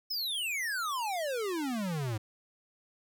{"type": "exponential sweep", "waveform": "square", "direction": "down", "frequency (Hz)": [5340, 103.4], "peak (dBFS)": -32, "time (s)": [0.1, 2.18], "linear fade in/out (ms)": 10, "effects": []}